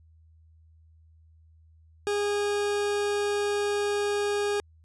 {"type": "tone", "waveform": "40% pulse", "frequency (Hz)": 410, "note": "G#4", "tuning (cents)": -22, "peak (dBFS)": -24, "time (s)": [2.07, 4.6], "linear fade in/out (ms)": 0, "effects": ["added 80 Hz sine -54 dBFS peak until 4.84 s", "resampled to 24000 Hz"]}